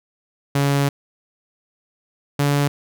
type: tone pair in turn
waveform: sawtooth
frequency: 140.7 / 143.24 Hz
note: C#3 / D3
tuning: +26 / -43 cents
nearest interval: unison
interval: 31 cents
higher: second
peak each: -12 dBFS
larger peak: neither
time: 0.55-0.89 / 2.39-2.68 s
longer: first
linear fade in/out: 5 ms
effects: none